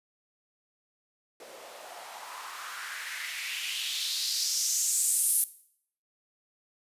blue noise with band-pass filter sweep, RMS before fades -32 dBFS, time 1.4-5.44 s, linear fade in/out 2 ms, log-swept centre 460 to 11000 Hz, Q 3.1, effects noise-tail reverb RT60 0.6 s tail -17 dB re dry + resampled to 32000 Hz

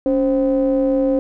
triangle ring-modulated tone, 123.47 Hz, B2, in tune, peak -9 dBFS, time 0.06-1.19 s, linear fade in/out 0 ms, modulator 403 Hz, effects none

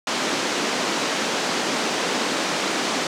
pink band-pass noise, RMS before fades -24 dBFS, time 0.07-3.07 s, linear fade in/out 2 ms, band 220 to 7000 Hz, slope 24 dB/octave, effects none

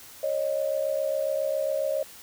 sine tone pair together, 549.7 / 617 Hz, C#5 / D#5, -15 / -15 cents, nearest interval major second, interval 200 cents, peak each -27 dBFS, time 0.23-2.03 s, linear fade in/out 5 ms, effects white hiss -47 dBFS RMS until 2.22 s

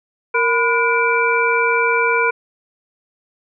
sine tone cluster, 464.8 / 1001 / 1442 / 2337 Hz, A#4 / B5 / F#6 / D7, -5 / +23 / -45 / -9 cents, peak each -19 dBFS, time 0.34-2.31 s, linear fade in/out 10 ms, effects none

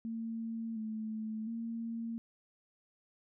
sine tone with pitch steps, 226.9 / 218.4 / 229.4 Hz, A#3 / A3 / A#3, -47 / -13 / -28 cents, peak -36 dBFS, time 0.05-2.18 s, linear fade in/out 0 ms, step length 710 ms, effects none

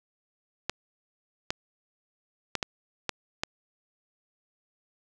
clicks, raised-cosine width 0.2 ms, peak -10 dBFS, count 6, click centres 0.696 / 1.505 / 2.553 / 2.628 / 3.093 / 3.435 s, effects none

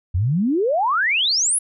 sine exponential sweep, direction up, 80.8 to 11175 Hz, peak -16 dBFS, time 0.14-1.59 s, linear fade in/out 10 ms, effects none

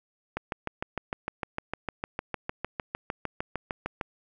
click train, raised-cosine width 0.5 ms, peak -15 dBFS, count 25, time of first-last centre 0.37-4.012 s, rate 6.59 Hz, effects none

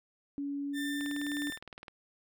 sine tone with pitch glide, 282.7 to 290.1 Hz, C#4 to D4, +34 to -21 cents, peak -33 dBFS, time 0.38-1.5 s, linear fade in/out 0 ms, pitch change +45 cents, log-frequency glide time 0.64-1.32 s
30% pulse tone with tremolo, 1787 Hz, A6, 26 cents sharp, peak -34 dBFS, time 0.73-1.59 s, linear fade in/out 50 ms, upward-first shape triangle, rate 1.8 Hz, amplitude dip 35%
click train, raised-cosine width 0.3 ms, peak -29 dBFS, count 18, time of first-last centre 1.01-1.882 s, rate 19.5 Hz
effects none

